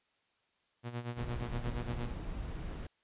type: tone with tremolo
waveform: sawtooth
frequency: 120 Hz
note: B2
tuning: 49 cents flat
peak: -31 dBFS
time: 0.83-2.14 s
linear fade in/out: 50 ms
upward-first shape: sine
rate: 8.6 Hz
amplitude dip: 75%
type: noise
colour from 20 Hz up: brown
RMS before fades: -40 dBFS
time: 1.17-2.87 s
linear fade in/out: 5 ms
effects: white hiss -75 dBFS RMS until 3.03 s + resampled to 8000 Hz